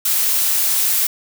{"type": "noise", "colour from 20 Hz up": "blue", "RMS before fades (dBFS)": -17, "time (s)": [0.05, 1.07], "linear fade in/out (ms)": 5, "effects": []}